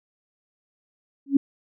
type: tone with exponential growth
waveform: sine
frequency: 277.2 Hz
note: C#4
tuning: in tune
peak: -10 dBFS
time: 1.26-1.37 s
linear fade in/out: 5 ms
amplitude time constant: 22 ms
effects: none